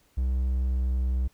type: tone with pitch glide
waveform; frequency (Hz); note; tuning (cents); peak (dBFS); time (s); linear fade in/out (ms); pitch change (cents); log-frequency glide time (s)
triangle; 63.9 to 63.46; C2 to B1; -40 to +48; -21; 0.17-1.28; 10; -12; 0.63-0.82
effects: pink hiss -64 dBFS RMS until 1.33 s